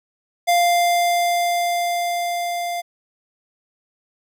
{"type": "tone with level ramp", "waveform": "square", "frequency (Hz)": 697, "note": "F5", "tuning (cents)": -4, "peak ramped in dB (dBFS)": [-14, -24], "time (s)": [0.47, 2.82], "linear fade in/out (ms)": 20, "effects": []}